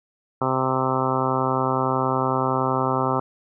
harmonic tone, 130.81 Hz, C3, in tune, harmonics 1 / 2 / 3 / 4 / 5 / 6 / 7 / 8 / 9 / 10, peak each -28 / -28 / -28 / -29 / -31 / -29 / -28 / -29 / -29 / -29 dBFS, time 0.41-3.2 s, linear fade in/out 5 ms, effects none

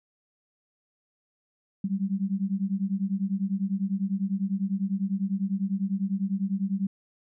sine beating tone pair, 190 / 200 Hz, F#3 / G3, +46 / +35 cents, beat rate 10 Hz, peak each -28 dBFS, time 1.84-6.87 s, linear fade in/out 5 ms, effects none

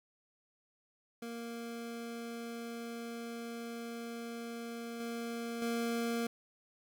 25% pulse tone with level steps, 233.1 Hz, A#3, in tune, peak -37 / -34 / -29 dBFS, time 1.22-6.27 s, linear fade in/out 5 ms, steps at 5 / 5.62 s, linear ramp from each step 2 ms, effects none

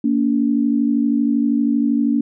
sine tone pair together, 232.8 / 285.5 Hz, A#3 / D4, -2 / -49 cents, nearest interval major third, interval 353 cents, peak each -17 dBFS, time 0.04-2.21 s, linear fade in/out 5 ms, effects none

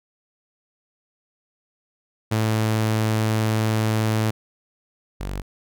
sawtooth tone pair in turn, 109.6 / 48.12 Hz, A2 / G1, -6 / -31 cents, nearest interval octave + major second, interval 1425 cents, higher first, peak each -15 / -23 dBFS, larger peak first, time 2.31-4.31 / 5.2-5.42 s, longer first, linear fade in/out 10 ms, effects none

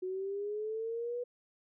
sine linear sweep, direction up, 366 to 491.6 Hz, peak -34 dBFS, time 0.02-1.24 s, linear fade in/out 10 ms, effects none

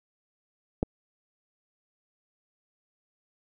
clicks, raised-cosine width 2 ms, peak -11 / -30 dBFS, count 2, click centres 0.829 / 0.833 s, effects none

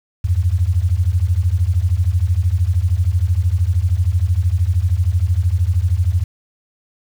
sine beating tone pair, 82.41 / 95.41 Hz, E2 / G2, 0 / -46 cents, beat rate 13 Hz, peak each -16 dBFS, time 0.24-6.24 s, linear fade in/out 10 ms, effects 7-bit

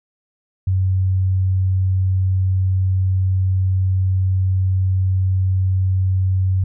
sine tone, 94 Hz, F#2, 28 cents sharp, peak -14 dBFS, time 0.67-6.64 s, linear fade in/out 5 ms, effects none

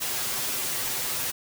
white noise with comb filter, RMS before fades -29 dBFS, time 0-1.32 s, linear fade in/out 20 ms, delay 7.9 ms, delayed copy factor +0.8, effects none

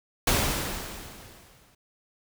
pink noise with exponential decay, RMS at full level -21 dBFS, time 0.27-1.75 s, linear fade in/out 5 ms, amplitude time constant 320 ms, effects none

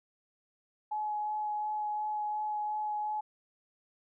sine tone with vibrato, 846 Hz, G#5, 32 cents sharp, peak -31 dBFS, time 0.91-3.21 s, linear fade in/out 10 ms, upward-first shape sine, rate 2.8 Hz, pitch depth 11 cents each way, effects none

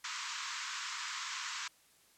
pink band-pass noise, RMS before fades -41 dBFS, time 0.04-1.68 s, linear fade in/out 5 ms, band 960 to 7700 Hz, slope 96 dB/octave, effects white hiss -66 dBFS RMS until 2.17 s + low-pass 12000 Hz 12 dB/octave

